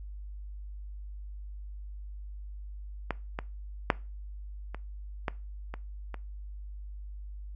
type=clicks; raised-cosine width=0.5 ms; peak=-14 / -18 / -6 / -24 / -14 / -23 / -24 dBFS; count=7; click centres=3.107 / 3.389 / 3.902 / 4.746 / 5.282 / 5.74 / 6.143 s; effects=noise-tail reverb RT60 0.3 s tail -21 dB re dry + added 50 Hz sine -39 dBFS peak until 7.55 s